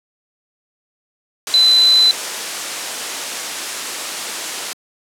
sine tone in noise, 4021 Hz, B7, 30 cents sharp, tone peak -8 dBFS, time 1.54-2.11 s, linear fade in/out 0 ms, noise white, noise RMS -23 dBFS, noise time 1.47-4.73 s, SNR +12 dB, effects high-pass 300 Hz 12 dB/octave + low-pass 9000 Hz 12 dB/octave

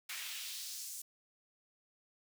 pink noise with high-pass filter sweep, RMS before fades -44 dBFS, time 0.09-1.02 s, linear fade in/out 5 ms, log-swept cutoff 1900 to 7600 Hz, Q 1.4, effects none

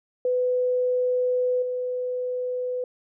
sine tone with level steps, 500 Hz, B4, 21 cents sharp, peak -20 / -25 dBFS, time 0.25-2.84 s, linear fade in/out 2 ms, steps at 1.62 s, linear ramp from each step 5 ms, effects none

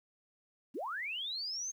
sine linear sweep, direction up, 186.1 to 6490 Hz, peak -36 dBFS, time 0.74-1.72 s, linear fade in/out 20 ms, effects 11-bit

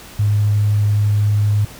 sine tone, 104 Hz, G#2, 3 cents sharp, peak -12 dBFS, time 0.19-1.65 s, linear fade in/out 5 ms, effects pink hiss -38 dBFS RMS until 1.79 s

